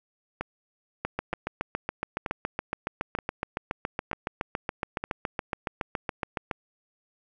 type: two click trains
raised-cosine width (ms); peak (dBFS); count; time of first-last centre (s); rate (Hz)
0.5; -13 / -15; 40 / 6; 1.05-6.512 / 0.41-5.04; 7.14 / 1.08
effects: none